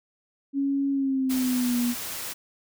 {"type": "tone with pitch glide", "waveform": "sine", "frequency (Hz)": [277.2, 241.3], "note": ["C#4", "B3"], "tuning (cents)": [0, -40], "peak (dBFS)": -22, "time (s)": [0.53, 1.95], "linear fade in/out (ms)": 50, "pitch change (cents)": -240, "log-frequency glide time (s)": [0.91, 1.78]}
{"type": "noise", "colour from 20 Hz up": "white", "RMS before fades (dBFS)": -34, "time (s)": [1.29, 2.34], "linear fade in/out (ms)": 20}
{"effects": []}